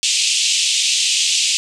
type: band-pass noise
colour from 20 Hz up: pink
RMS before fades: -17 dBFS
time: 0.03-1.57 s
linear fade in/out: 0 ms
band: 2600 to 8400 Hz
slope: 48 dB/octave
effects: none